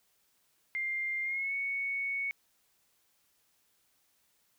sine tone with pitch glide, 2100 to 2220 Hz, C7 to C#7, +6 to +2 cents, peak -31 dBFS, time 0.75-2.31 s, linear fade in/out 0 ms, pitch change +96 cents, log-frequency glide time 1.22-1.54 s, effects white hiss -72 dBFS RMS until 4.58 s

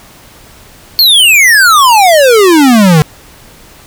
square exponential sweep, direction down, 4445 to 146.83 Hz, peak -3 dBFS, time 0.99-3.02 s, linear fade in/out 0 ms, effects pink hiss -37 dBFS RMS until 3.86 s

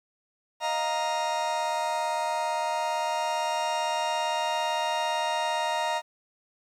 40% pulse chord, Eb suspended second, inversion none, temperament just, 622.3 / 700 / 933.4 Hz, Eb5 / F5 / Bb5, 0 / +4 / +2 cents, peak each -31 / -32 / -27 dBFS, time 0.6-6.02 s, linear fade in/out 50 ms, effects low-pass 7000 Hz 12 dB/octave + 10-bit

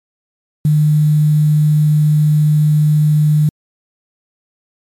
sine tone with quantisation, 151.2 Hz, D#3, 49 cents flat, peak -8 dBFS, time 0.65-3.49 s, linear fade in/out 2 ms, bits 6, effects MP3 96 kbps

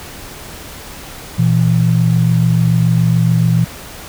sine tone pair together, 119.8 / 166.8 Hz, A#2 / E3, +48 / +21 cents, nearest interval tritone, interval 573 cents, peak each -12 dBFS, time 1.38-3.65 s, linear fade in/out 10 ms, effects pink hiss -32 dBFS RMS until 4.08 s

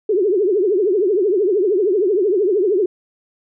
sine tone with vibrato, 392 Hz, G4, in tune, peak -13 dBFS, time 0.09-2.86 s, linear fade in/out 5 ms, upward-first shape triangle, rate 13 Hz, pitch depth 240 cents each way, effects none

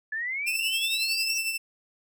sine exponential sweep, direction up, 1711 to 5820 Hz, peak -28 dBFS, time 0.12-1.38 s, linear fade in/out 5 ms
sawtooth tone with tremolo, 2666 Hz, E7, 19 cents sharp, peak -21 dBFS, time 0.46-1.58 s, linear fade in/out 20 ms, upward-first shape triangle, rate 11 Hz, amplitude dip 60%
effects none

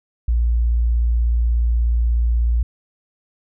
sine tone, 58.27 Hz, A#1, in tune, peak -14 dBFS, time 0.28-2.63 s, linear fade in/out 5 ms, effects none

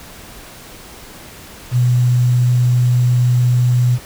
sine tone with quantisation, 123.47 Hz, B2, in tune, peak -10 dBFS, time 1.71-3.99 s, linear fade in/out 50 ms, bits 6, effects pink hiss -37 dBFS RMS until 4.05 s

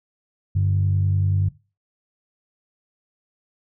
sine tone pair together, 96.39 / 146.83 Hz, G2 / D3, -29 / 0 cents, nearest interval perfect fifth, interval 729 cents, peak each -17 / -24 dBFS, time 0.55-1.49 s, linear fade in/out 10 ms, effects noise-tail reverb RT60 0.3 s tail -18 dB re dry + tanh soft clip ceiling -10 dBFS

